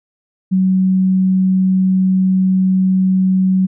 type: tone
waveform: sine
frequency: 187.7 Hz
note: F#3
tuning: 25 cents sharp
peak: -10 dBFS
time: 0.51-3.67 s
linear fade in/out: 20 ms
effects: none